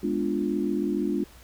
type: chord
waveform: sine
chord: G# diminished seventh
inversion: none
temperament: equal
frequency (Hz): 207.7 / 246.9 / 293.7 / 349.2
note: G#3 / B3 / D4 / F4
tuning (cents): 0 / 0 / 0 / 0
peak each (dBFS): -29 / -32 / -28 / -29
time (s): 0.03-1.24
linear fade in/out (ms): 5
effects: added 60 Hz sine -52 dBFS peak until 1.43 s + pink hiss -53 dBFS RMS until 1.43 s